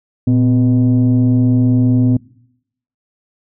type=tone pair together; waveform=sine; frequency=117.73 / 252.8 Hz; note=A#2 / B3; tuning=+18 / +41 cents; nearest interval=octave + minor second; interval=1323 cents; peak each=-10 dBFS; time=0.27-2.17 s; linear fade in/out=5 ms; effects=noise-tail reverb RT60 0.8 s tail -23 dB re dry + tanh soft clip ceiling -6 dBFS